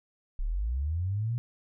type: linear sweep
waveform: sine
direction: up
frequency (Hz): 30.73 to 122.4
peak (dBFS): -27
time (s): 0.39-1.38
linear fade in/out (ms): 0
effects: none